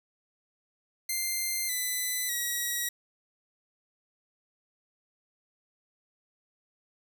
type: tone with pitch steps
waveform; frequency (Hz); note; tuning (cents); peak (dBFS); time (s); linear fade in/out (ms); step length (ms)
5% pulse; 2093 / 2002 / 1914.9; C7 / B6 / A#6; 0 / +23 / +46; -19; 1.09-2.89; 5; 600
effects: none